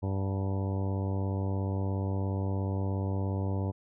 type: harmonic tone with a mistuned harmonic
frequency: 97 Hz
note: G2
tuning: 18 cents flat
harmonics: 1 / 2 / 3 / 4 / 5 / 6 / 7 / 8 / 9 / 10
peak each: -29 / -37 / -39 / -42 / -43 / -44 / -50 / -50 / -46 / -50 dBFS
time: 0.02-3.72 s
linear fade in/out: 20 ms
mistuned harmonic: 8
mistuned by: -71 cents
effects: none